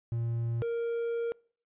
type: tone pair in turn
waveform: triangle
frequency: 116.54 / 466.2 Hz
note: A#2 / A#4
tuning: 0 / 0 cents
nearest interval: 2 octaves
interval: 2400 cents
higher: second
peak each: -27 dBFS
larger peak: neither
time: 0.12-0.62 / 0.62-1.32 s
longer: second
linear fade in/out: 0 ms
effects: noise-tail reverb RT60 0.5 s tail -26 dB re dry + resampled to 8000 Hz